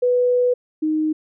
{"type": "tone pair in turn", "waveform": "sine", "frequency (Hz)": [493.9, 310.4], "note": ["B4", "D#4"], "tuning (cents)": [0, -4], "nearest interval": "minor sixth", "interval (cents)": 804, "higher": "first", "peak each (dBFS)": [-14, -17], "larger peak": "first", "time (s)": [[0.02, 0.54], [0.82, 1.13]], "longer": "first", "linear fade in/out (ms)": 10, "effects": []}